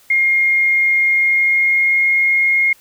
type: tone with pitch glide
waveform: sine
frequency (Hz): 2132 to 2144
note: C7 to C7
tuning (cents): +32 to +42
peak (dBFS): -11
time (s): 0.1-2.73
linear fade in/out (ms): 5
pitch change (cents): +10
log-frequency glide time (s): 1.02-2.03
effects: white hiss -50 dBFS RMS until 2.8 s